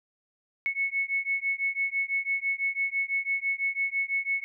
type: beating tone pair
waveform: sine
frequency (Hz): 2200 / 2206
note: C#7 / C#7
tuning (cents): -14 / -9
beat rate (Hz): 6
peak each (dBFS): -29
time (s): 0.66-4.44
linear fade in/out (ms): 0
effects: none